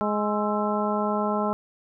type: harmonic tone with a mistuned harmonic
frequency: 209.2 Hz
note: G#3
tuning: 13 cents sharp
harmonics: 1 / 2 / 3 / 4 / 5 / 6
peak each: -27 / -30 / -29 / -30 / -31 / -32 dBFS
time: 0.01-1.53 s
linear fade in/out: 0 ms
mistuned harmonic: 6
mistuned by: +95 cents
effects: none